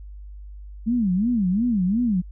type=tone with vibrato; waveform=sine; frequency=210.2 Hz; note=G#3; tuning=21 cents sharp; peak=-18 dBFS; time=0.86-2.22 s; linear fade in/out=20 ms; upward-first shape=sine; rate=2.8 Hz; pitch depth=280 cents each way; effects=added 50 Hz sine -36 dBFS peak until 2.31 s